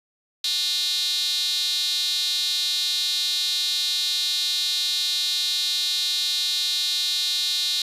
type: tone with high-pass filter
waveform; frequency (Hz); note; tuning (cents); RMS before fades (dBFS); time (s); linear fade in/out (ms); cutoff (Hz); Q
square; 162.8; E3; -21; -24; 0.44-7.82; 2; 3900; 7.5
effects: resampled to 32000 Hz